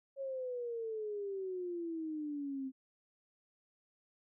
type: exponential sweep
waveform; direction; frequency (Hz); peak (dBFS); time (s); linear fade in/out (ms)
sine; down; 552 to 260.8; -37; 0.16-2.72; 50
effects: none